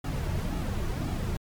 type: noise with flanger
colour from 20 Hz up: brown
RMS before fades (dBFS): -30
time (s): 0.04-1.37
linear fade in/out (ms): 5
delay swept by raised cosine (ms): 1.9 to 4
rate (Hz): 1.9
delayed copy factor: -0.6
effects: MP3 96 kbps